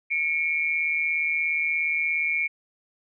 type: tone pair together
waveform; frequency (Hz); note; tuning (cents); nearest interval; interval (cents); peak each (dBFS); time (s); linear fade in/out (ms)
sine; 2200 / 2357; C#7 / D7; -14 / +6; minor second; 120; -25 / -25; 0.1-2.48; 20
effects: none